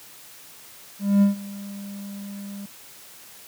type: tone with ADSR envelope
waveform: triangle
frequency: 200.5 Hz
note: G3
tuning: 39 cents sharp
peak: -10 dBFS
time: 0.99-2.66 s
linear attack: 230 ms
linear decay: 130 ms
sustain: -21 dB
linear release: 6 ms
effects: white hiss -46 dBFS RMS until 3.47 s + high-pass 80 Hz 12 dB/octave